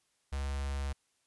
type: tone with notch filter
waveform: square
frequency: 69.3 Hz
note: C#2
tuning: in tune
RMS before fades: -35 dBFS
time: 0.32-0.93 s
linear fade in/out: 10 ms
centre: 280 Hz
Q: 0.65
effects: white hiss -75 dBFS RMS until 1.26 s + resampled to 24000 Hz